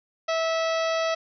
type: harmonic tone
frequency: 652 Hz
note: E5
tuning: 19 cents flat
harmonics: 1 / 2 / 3 / 4 / 5 / 6 / 7 / 8 / 9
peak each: -24 / -30 / -34 / -36 / -38 / -40 / -41 / -42 / -43 dBFS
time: 0.28-1.15 s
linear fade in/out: 10 ms
effects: none